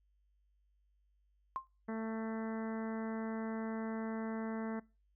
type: tone with exponential decay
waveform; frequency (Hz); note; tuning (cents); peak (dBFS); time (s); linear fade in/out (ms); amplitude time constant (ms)
sine; 1057; C6; +17; -31; 1.56-1.67; 0; 22
type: harmonic tone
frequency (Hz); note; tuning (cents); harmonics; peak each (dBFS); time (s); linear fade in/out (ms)
222.5; A3; +20; 1 / 2 / 3 / 4 / 5 / 6 / 7 / 8 / 9; -38 / -44 / -48 / -50 / -52 / -54 / -55 / -56 / -57; 1.88-4.8; 10
effects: noise-tail reverb RT60 0.3 s tail -23 dB re dry + added 50 Hz sine -70 dBFS peak until 5.15 s